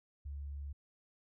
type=tone; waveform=sine; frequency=71 Hz; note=C#2; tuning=42 cents sharp; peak=-40 dBFS; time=0.25-0.73 s; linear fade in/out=10 ms; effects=none